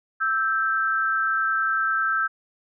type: tone pair together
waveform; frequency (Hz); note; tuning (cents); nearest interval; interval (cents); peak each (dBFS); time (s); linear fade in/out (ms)
sine; 1318.5 / 1568; E6 / G6; 0 / 0; minor third; 300; -23; 0.2-2.28; 20
effects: none